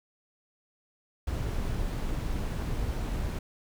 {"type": "noise", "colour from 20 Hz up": "brown", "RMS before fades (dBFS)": -31, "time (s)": [1.27, 3.39], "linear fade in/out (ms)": 5, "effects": []}